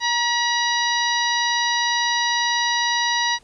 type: harmonic tone with a mistuned harmonic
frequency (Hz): 962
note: B5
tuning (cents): -46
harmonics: 1 / 2 / 3 / 4 / 5 / 6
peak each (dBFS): -23 / -23 / -30 / -25 / -29 / -29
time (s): 0-3.39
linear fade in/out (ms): 50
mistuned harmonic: 1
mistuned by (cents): -31
effects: pink hiss -55 dBFS RMS until 3.43 s + resampled to 22050 Hz